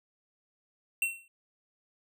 square tone with exponential decay, 2717 Hz, F7, 48 cents flat, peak -24 dBFS, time 1.02-1.28 s, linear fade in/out 2 ms, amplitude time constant 55 ms, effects none

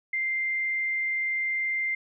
sine tone, 2093 Hz, C7, in tune, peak -25 dBFS, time 0.13-1.95 s, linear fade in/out 5 ms, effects none

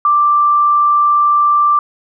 sine tone, 1177 Hz, D6, 3 cents sharp, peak -8 dBFS, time 0.05-1.79 s, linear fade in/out 2 ms, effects none

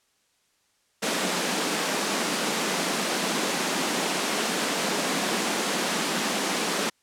pink high-pass noise, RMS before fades -26 dBFS, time 1.02-6.9 s, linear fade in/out 10 ms, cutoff 180 Hz, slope 48 dB/octave, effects white hiss -68 dBFS RMS until 7.02 s + low-pass 9000 Hz 12 dB/octave

